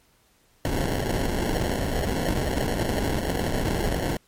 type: noise with sample-and-hold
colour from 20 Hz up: pink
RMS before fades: -25 dBFS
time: 0.65-4.17 s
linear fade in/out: 0 ms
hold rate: 1225 Hz
effects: pink hiss -62 dBFS RMS until 4.27 s + MP3 64 kbps